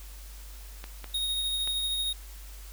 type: clicks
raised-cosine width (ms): 0.3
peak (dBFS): -24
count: 3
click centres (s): 0.841 / 1.043 / 1.675
type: tone with tremolo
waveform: square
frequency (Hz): 3735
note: A#7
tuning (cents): +3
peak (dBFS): -27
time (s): 1.14-2.13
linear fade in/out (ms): 5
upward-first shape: triangle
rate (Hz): 13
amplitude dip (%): 30
effects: added 49 Hz sine -42 dBFS peak until 2.72 s + white hiss -51 dBFS RMS until 2.72 s